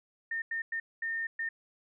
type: tone bursts at uneven times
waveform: sine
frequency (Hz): 1821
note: A#6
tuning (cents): -41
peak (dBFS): -31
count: 5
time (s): 0.31-0.42 / 0.51-0.62 / 0.72-0.8 / 1.02-1.27 / 1.39-1.49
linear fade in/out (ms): 5
effects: none